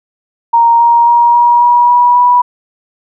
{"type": "tone with pitch steps", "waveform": "sine", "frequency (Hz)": [932.3, 939.9, 947.5, 955.2, 963, 970.8, 978.7], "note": ["A#5", "A#5", "A#5", "A#5", "B5", "B5", "B5"], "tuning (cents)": [0, 14, 28, 42, -44, -30, -16], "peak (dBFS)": -4, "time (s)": [0.53, 2.42], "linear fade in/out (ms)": 10, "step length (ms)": 270, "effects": []}